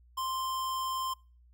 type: tone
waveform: square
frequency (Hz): 1046.5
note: C6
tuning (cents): 0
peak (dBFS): -32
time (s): 0.17-1.14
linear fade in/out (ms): 10
effects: noise-tail reverb RT60 0.4 s tail -26 dB re dry + added 60 Hz sine -57 dBFS peak until 1.53 s